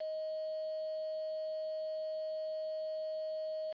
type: tone with quantisation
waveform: sine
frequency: 627 Hz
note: D#5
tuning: 13 cents sharp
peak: -36 dBFS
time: 0-3.73 s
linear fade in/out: 10 ms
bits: 8
effects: resampled to 11025 Hz